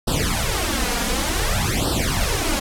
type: noise with flanger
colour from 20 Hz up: pink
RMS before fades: -21 dBFS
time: 0.07-2.6 s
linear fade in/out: 10 ms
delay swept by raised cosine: 0.22 to 4.22 ms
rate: 0.55 Hz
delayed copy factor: +1
effects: low-pass 12000 Hz 12 dB/octave